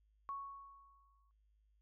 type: tone with exponential decay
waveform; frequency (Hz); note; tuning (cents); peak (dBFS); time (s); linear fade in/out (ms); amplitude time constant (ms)
sine; 1108.7; C#6; 0; -39; 0.29-1.31; 0; 220
effects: added 52 Hz sine -70 dBFS peak until 1.81 s